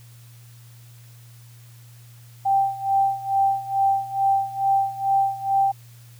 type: tone with tremolo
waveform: sine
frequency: 784 Hz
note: G5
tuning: in tune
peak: -15 dBFS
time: 2.45-5.72 s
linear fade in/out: 10 ms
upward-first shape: sine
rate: 2.3 Hz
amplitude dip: 85%
effects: added 118 Hz sine -44 dBFS peak until 6.19 s + white hiss -54 dBFS RMS until 6.19 s